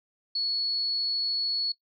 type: tone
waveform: sine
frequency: 4387 Hz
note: C#8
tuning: 19 cents flat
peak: -26 dBFS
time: 0.35-1.72 s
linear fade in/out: 5 ms
effects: noise-tail reverb RT60 0.1 s tail -18 dB re dry